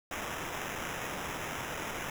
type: noise with sample-and-hold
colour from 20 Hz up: white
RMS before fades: -38 dBFS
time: 0.11-2.1 s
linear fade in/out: 2 ms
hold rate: 4410 Hz
effects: none